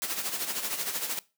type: noise with tremolo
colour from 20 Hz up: white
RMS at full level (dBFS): -30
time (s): 0.02-1.19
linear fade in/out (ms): 0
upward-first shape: sine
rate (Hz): 13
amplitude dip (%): 60
effects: noise-tail reverb RT60 0.3 s tail -21 dB re dry + high-pass 200 Hz 12 dB/octave